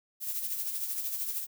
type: noise with tremolo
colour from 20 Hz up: violet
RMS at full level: -32 dBFS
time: 0.2-1.47 s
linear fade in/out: 50 ms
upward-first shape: sine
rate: 13 Hz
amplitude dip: 50%
effects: none